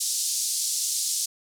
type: band-pass noise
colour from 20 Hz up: white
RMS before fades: -27 dBFS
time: 0-1.26 s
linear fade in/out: 10 ms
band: 4500 to 9600 Hz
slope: 24 dB/octave
effects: none